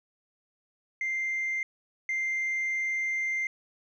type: tone pair in turn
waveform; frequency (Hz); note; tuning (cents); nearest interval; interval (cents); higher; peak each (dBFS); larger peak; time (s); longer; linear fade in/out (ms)
sine; 2093 / 2093; C7 / C7; 0 / 0; unison; 0; neither; -26 / -25; second; 1.01-1.63 / 2.09-3.47; second; 2
effects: tanh soft clip ceiling -25 dBFS